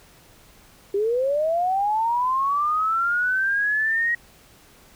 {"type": "linear sweep", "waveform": "sine", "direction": "up", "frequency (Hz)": [389, 1900], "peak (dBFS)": -19, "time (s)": [0.94, 4.15], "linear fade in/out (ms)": 5, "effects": ["pink hiss -52 dBFS RMS until 4.95 s"]}